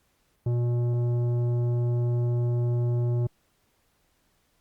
triangle tone with tanh clipping, 120.4 Hz, B2, 44 cents flat, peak -24 dBFS, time 0.46-3.27 s, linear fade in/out 5 ms, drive 15 dB, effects pink hiss -69 dBFS RMS until 4.6 s + Opus 48 kbps

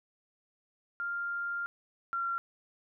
sine tone pair in turn, 1396.9 / 1373.7 Hz, F6 / F6, 0 / -29 cents, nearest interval unison, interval 29 cents, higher first, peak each -32 / -30 dBFS, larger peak second, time 1-1.66 / 2.13-2.38 s, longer first, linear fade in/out 0 ms, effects none

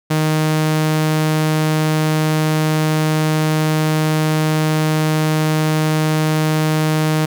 sawtooth tone, 155.56 Hz, D#3, in tune, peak -10 dBFS, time 0.1-7.26 s, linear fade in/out 10 ms, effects none

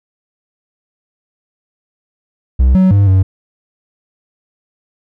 triangle tone with pitch steps, 64 / 187.1 / 100.2 / 94.8 Hz, C2 / F#3 / G2 / F#2, -38 / +20 / +38 / +43 cents, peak -4 dBFS, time 2.59-3.23 s, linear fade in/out 10 ms, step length 160 ms, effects none

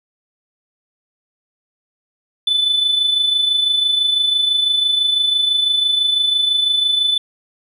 triangle tone with amplitude modulation, 3500 Hz, A7, 10 cents flat, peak -8 dBFS, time 2.47-7.18 s, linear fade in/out 5 ms, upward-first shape sine, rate 26 Hz, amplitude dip 60%, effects tanh soft clip ceiling -9 dBFS + resampled to 32000 Hz

